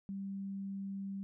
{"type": "tone", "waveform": "sine", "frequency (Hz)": 196, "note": "G3", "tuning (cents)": 0, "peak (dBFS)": -38, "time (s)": [0.09, 1.23], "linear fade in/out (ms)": 0, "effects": []}